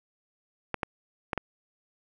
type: clicks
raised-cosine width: 0.5 ms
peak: -13 dBFS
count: 4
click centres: 0.743 / 0.832 / 1.332 / 1.377 s
effects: none